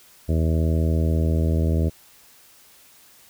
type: harmonic tone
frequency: 80.5 Hz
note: E2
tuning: 41 cents flat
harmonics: 1 / 2 / 3 / 4 / 5 / 6 / 7 / 8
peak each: -19 / -25 / -29 / -31 / -33 / -35 / -36 / -37 dBFS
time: 0.28-1.9 s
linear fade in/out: 20 ms
effects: white hiss -52 dBFS RMS until 3.29 s